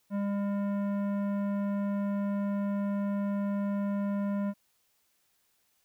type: tone with tanh clipping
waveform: sine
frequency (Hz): 201.2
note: G3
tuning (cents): +45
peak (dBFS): -30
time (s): 0.1-4.54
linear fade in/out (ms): 50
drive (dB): 14
effects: white hiss -72 dBFS RMS until 5.84 s

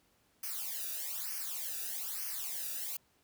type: noise with flanger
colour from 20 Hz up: blue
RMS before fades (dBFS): -39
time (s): 0.43-2.97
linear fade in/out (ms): 5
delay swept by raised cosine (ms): 0.26 to 0.95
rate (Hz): 1.1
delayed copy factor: -1
effects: pink hiss -71 dBFS RMS until 3.23 s + high-pass 60 Hz 12 dB/octave

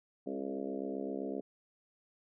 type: harmonic tone with a mistuned harmonic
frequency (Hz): 67.8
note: C#2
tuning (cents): -38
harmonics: 3 / 4 / 5 / 6 / 7 / 8 / 9 / 10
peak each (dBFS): -44 / -40 / -44 / -42 / -46 / -47 / -47 / -50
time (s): 0.26-1.41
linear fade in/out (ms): 10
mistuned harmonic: 6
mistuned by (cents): +23
effects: none

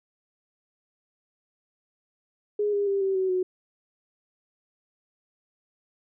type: tone with pitch steps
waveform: sine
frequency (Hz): 415.3 / 405.3 / 395.6 / 386.1 / 376.9 / 367.9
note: G#4 / G#4 / G4 / G4 / F#4 / F#4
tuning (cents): 0 / -42 / +16 / -26 / +32 / -10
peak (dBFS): -22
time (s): 2.59-3.43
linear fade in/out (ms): 5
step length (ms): 140
effects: none

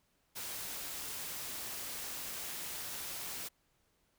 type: noise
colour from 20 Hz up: white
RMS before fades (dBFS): -42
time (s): 0.35-3.49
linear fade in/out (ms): 20
effects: pink hiss -75 dBFS RMS until 4.18 s

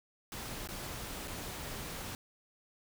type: noise with dropouts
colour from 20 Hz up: pink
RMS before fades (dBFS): -42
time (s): 0.32-2.15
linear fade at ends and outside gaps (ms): 1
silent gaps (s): 0.674-0.688 / 1.275-1.279
effects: none

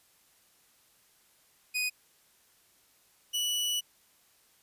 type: tone pair in turn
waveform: sawtooth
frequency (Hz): 2489 / 2951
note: D#7 / F#7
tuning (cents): 0 / -5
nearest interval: minor third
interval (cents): 295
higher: second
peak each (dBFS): -25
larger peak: neither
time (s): 1.74-1.9 / 3.33-3.81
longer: second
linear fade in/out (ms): 20
effects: white hiss -65 dBFS RMS until 4.62 s + resampled to 32000 Hz

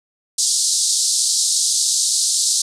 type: band-pass noise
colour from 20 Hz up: white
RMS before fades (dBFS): -18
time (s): 0.38-2.62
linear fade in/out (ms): 5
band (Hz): 4000 to 9200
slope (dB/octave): 48
effects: none

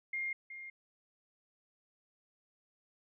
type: tone with echo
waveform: sine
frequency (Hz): 2122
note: C7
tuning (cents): +24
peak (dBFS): -34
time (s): 0.13-0.33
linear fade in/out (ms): 5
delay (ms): 370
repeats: 1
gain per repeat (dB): -10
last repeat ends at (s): 0.7
effects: none

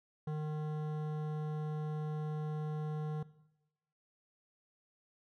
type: tone with hard clipping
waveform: sine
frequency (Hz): 152.8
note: D#3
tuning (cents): -31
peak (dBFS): -37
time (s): 0.27-3.23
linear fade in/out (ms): 5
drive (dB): 14
effects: noise-tail reverb RT60 0.9 s tail -18 dB re dry

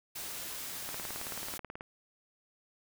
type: noise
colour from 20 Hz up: white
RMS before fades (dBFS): -41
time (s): 0.15-1.58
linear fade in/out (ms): 10
type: click train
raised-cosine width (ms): 0.5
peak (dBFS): -26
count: 18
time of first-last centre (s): 0.89-1.809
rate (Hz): 18.5
effects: none

